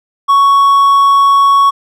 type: tone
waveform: triangle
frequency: 1113 Hz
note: C#6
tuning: 7 cents sharp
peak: -3 dBFS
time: 0.28-1.71 s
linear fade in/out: 20 ms
effects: none